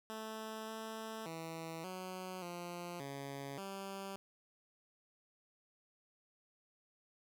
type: tone with pitch steps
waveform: 10% pulse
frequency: 219.4 / 221.3 / 163.3 / 185.2 / 174.6 / 139.1 / 195.2 Hz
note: A3 / A3 / E3 / F#3 / F3 / C#3 / G3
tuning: -5 / +10 / -16 / +2 / 0 / +6 / -7 cents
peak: -35 dBFS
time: 0.1-4.16 s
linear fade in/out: 0 ms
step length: 580 ms
effects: none